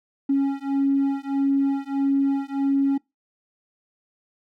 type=beating tone pair; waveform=triangle; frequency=275 / 276.6 Hz; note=C#4 / C#4; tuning=-14 / -4 cents; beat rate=1.6 Hz; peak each=-19 dBFS; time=0.29-2.98 s; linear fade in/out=10 ms; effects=noise-tail reverb RT60 0.2 s tail -24 dB re dry + tanh soft clip ceiling -15 dBFS